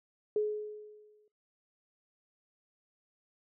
sine tone with exponential decay, 423 Hz, G#4, 32 cents sharp, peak -25 dBFS, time 0.36-1.28 s, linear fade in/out 2 ms, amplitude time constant 200 ms, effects noise-tail reverb RT60 0.3 s tail -23 dB re dry

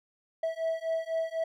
triangle beating tone pair, 650 / 654 Hz, E5 / E5, -24 / -14 cents, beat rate 4 Hz, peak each -30 dBFS, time 0.43-1.44 s, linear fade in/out 5 ms, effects none

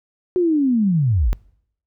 sine linear sweep, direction down, 370 to 36.71 Hz, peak -14 dBFS, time 0.36-1.33 s, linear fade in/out 0 ms, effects noise-tail reverb RT60 0.7 s tail -25 dB re dry

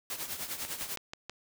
white noise with tremolo, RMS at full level -35 dBFS, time 0.1-0.96 s, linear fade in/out 2 ms, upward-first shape triangle, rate 10 Hz, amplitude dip 75%
click train, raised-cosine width 0.2 ms, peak -22 dBFS, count 5, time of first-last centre 0.65-1.296 s, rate 6.19 Hz
effects none

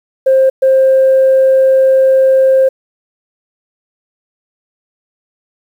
sine tone bursts at uneven times, 529 Hz, C5, 19 cents sharp, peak -4 dBFS, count 2, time 0.26-0.5 / 0.62-2.69 s, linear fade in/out 10 ms, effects tanh soft clip ceiling -2 dBFS + 7-bit

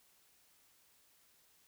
silence, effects white hiss -69 dBFS RMS until 1.67 s

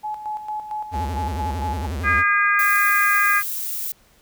sine tone with tremolo, 851 Hz, G#5, 42 cents sharp, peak -24 dBFS, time 0.03-1.87 s, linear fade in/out 20 ms, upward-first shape square, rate 4.4 Hz, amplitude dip 60%
square tone with vibrato, 77.78 Hz, D#2, in tune, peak -25 dBFS, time 0.91-2.24 s, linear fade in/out 50 ms, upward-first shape sine, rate 11 Hz, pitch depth 280 cents each way
harmonic tone, 407.1 Hz, G#4, 35 cents flat, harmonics 3 / 4 / 5 / 6, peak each -20 / -18 / -23 / -26 dBFS, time 2.03-3.43 s, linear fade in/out 50 ms
violet noise, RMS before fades -27 dBFS, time 2.59-3.92 s, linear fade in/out 2 ms
effects pink hiss -56 dBFS RMS until 4.21 s

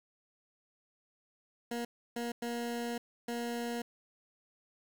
20% pulse tone bursts at uneven times, 237 Hz, A#3, 29 cents sharp, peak -30 dBFS, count 4, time 1.71-1.85 / 2.16-2.32 / 2.42-2.98 / 3.28-3.82 s, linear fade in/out 5 ms, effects 10-bit

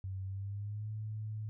sine tone with pitch glide, 95.4 to 107.7 Hz, G2 to A2, -47 to -37 cents, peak -37 dBFS, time 0.04-1.49 s, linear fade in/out 0 ms, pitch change +210 cents, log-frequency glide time 0.24-0.9 s, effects none

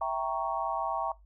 sine chord, E diminished seventh, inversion none, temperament equal, 659.3 / 784 / 932.3 / 1108.7 Hz, E5 / G5 / Bb5 / Db6, 0 / 0 / 0 / 0 cents, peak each -34 dBFS, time 0.01-1.12 s, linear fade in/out 5 ms, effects noise-tail reverb RT60 0.2 s tail -21 dB re dry + added 50 Hz sine -54 dBFS peak until 1.25 s

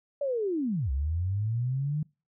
sine linear two-way sweep, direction down then up, 583 to 63.6 to 154.9 Hz, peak -26 dBFS, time 0.21-2.03 s, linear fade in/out 5 ms, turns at 0.91 s, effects noise-tail reverb RT60 0.3 s tail -25 dB re dry

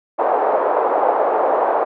white band-pass noise, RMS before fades -17 dBFS, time 0.18-1.85 s, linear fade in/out 20 ms, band 460 to 850 Hz, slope 24 dB/octave, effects none

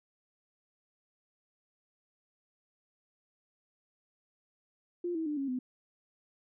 sine tone with pitch steps, 350 / 322.8 / 297.7 / 274.6 / 253.3 Hz, F4 / E4 / D4 / C#4 / B3, +4 / -36 / +24 / -16 / +44 cents, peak -31 dBFS, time 5.04-5.59 s, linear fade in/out 5 ms, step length 110 ms, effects none

